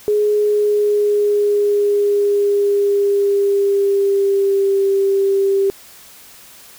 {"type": "tone with pitch glide", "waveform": "sine", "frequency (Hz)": [418.4, 392.6], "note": ["G#4", "G4"], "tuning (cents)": [13, 3], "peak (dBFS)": -12, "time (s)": [0.08, 5.7], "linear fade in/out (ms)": 0, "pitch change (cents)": -110, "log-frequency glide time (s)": [0.33, 4.84], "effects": ["white hiss -42 dBFS RMS until 6.78 s"]}